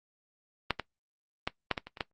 clicks, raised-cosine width 0.3 ms, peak -10 / -17 / -13 / -10 / -16 / -26 / -28 / -14 dBFS, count 8, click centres 0.707 / 0.797 / 1.475 / 1.713 / 1.778 / 1.87 / 1.972 / 2.008 s, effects noise-tail reverb RT60 0.1 s tail -18 dB re dry + Opus 24 kbps

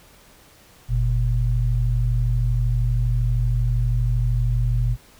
sine tone pair together, 46.92 / 119.6 Hz, F#1 / A#2, +25 / +45 cents, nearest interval octave + major third, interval 1620 cents, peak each -20 dBFS, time 0.88-4.97 s, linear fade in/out 50 ms, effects pink hiss -51 dBFS RMS until 5.19 s

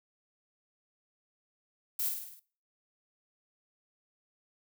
violet noise with echo, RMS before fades -32 dBFS, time 1.99-2.09 s, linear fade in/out 5 ms, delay 51 ms, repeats 6, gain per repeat -4 dB, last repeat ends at 2.396 s, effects noise-tail reverb RT60 0.4 s tail -19 dB re dry

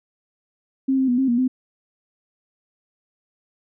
sine tone with pitch steps, 266.9 / 263.5 / 245.2 / 266.1 / 238.4 / 256.8 Hz, C4 / C4 / B3 / C4 / A#3 / C4, +35 / +12 / -12 / +29 / +39 / -32 cents, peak -16 dBFS, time 0.88-1.48 s, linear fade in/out 10 ms, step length 100 ms, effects none

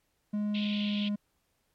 triangle tone with pitch glide, 208.5 to 206.2 Hz, G#3 to G#3, +7 to -12 cents, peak -26 dBFS, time 0.33-1.16 s, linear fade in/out 10 ms, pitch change -19 cents, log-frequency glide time 0.51-0.98 s
white band-pass noise, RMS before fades -39 dBFS, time 0.54-1.09 s, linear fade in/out 10 ms, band 2500 to 3600 Hz, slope 48 dB/octave
effects pink hiss -75 dBFS RMS until 1.74 s + MP3 64 kbps

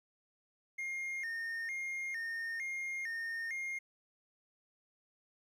triangle tone with vibrato, 1974 Hz, B6, 1 cent flat, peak -35 dBFS, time 0.78-3.79 s, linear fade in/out 10 ms, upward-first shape square, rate 1.1 Hz, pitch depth 130 cents each way, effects 12-bit

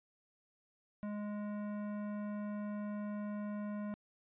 sine tone with hard clipping, 207.7 Hz, G#3, in tune, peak -40 dBFS, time 1.03-3.94 s, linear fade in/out 0 ms, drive 14 dB, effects resampled to 8000 Hz

